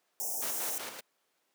white band-stop noise, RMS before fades -35 dBFS, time 0.2-0.78 s, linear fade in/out 0 ms, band 890 to 5400 Hz, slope 96 dB/octave
pink noise with tremolo, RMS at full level -38 dBFS, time 0.41-1.01 s, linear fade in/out 20 ms, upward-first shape square, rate 5.2 Hz, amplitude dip 50%
effects pink hiss -75 dBFS RMS until 1.54 s + high-pass 400 Hz 12 dB/octave

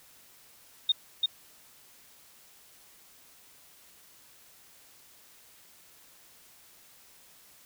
sine tone with echo, 3687 Hz, A#7, 20 cents flat, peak -20 dBFS, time 0.89-0.92 s, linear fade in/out 5 ms, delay 340 ms, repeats 1, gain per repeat -2 dB, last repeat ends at 1.26 s, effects white hiss -57 dBFS RMS until 7.65 s

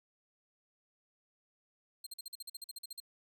20% pulse tone bursts, 4186 Hz, C8, in tune, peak -36 dBFS, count 14, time 2.04-3.002 s, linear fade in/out 5 ms, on 26 ms, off 46 ms, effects none

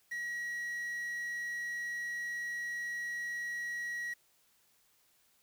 triangle tone with quantisation, 1909 Hz, A#6, 41 cents sharp, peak -34 dBFS, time 0.11-4.14 s, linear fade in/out 10 ms, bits 9, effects white hiss -70 dBFS RMS until 5.42 s

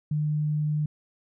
sine tone, 150.9 Hz, D3, 47 cents sharp, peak -23 dBFS, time 0.11-0.86 s, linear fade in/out 5 ms, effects none

